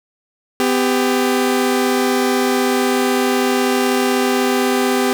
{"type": "tone pair together", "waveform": "sawtooth", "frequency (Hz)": [252.6, 396.9], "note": ["B3", "G4"], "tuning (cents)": [39, 22], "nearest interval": "minor sixth", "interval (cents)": 783, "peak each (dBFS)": -13, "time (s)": [0.6, 5.13], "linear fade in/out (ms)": 0, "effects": []}